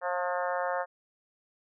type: harmonic tone with a mistuned harmonic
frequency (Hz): 179.2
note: F3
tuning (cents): +45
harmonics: 3 / 4 / 5 / 6 / 7 / 8 / 9 / 10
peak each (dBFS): -32 / -34 / -36 / -38 / -39 / -40 / -41 / -42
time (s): 0.01-0.86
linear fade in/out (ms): 50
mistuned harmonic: 4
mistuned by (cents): -21
effects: none